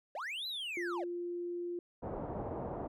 triangle linear two-way sweep, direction up then down, 509 to 4094 to 509 Hz, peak -36 dBFS, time 0.15-1.04 s, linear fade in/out 2 ms, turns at 0.47 s
sine tone, 349.2 Hz, F4, in tune, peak -36 dBFS, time 0.77-1.79 s, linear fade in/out 2 ms
white low-pass noise, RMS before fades -40 dBFS, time 2.02-2.88 s, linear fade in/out 20 ms, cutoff 770 Hz, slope 24 dB/octave
effects none

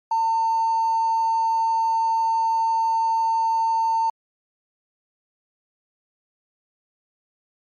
triangle tone with hard clipping, 903 Hz, A5, 45 cents sharp, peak -18 dBFS, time 0.11-4.1 s, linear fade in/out 5 ms, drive 3 dB, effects MP3 48 kbps

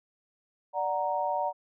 sine chord, D augmented, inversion none, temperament equal, 587.3 / 740 / 932.3 Hz, D5 / F#5 / A#5, 0 / 0 / 0 cents, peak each -32 / -31 / -30 dBFS, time 0.73-1.53 s, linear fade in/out 50 ms, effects none

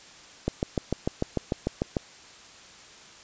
click train, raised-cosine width 2 ms, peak -11 dBFS, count 11, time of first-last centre 0.48-1.968 s, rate 6.72 Hz, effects white hiss -49 dBFS RMS until 3.23 s + resampled to 16000 Hz

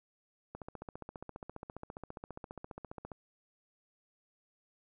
click train, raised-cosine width 1 ms, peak -29 dBFS, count 39, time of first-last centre 0.55-3.118 s, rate 14.8 Hz, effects none

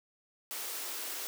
white high-pass noise, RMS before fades -39 dBFS, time 0.51-1.27 s, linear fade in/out 0 ms, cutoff 280 Hz, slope 48 dB/octave, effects none

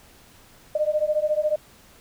sine beating tone pair, 601 / 615 Hz, D5 / D#5, +40 / -20 cents, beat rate 14 Hz, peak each -23 dBFS, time 0.75-1.56 s, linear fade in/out 5 ms, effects pink hiss -52 dBFS RMS until 2 s

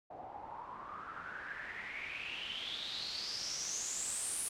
white noise with low-pass filter sweep, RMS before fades -42 dBFS, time 0.1-4.49 s, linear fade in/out 10 ms, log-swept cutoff 710 to 10000 Hz, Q 8, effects none

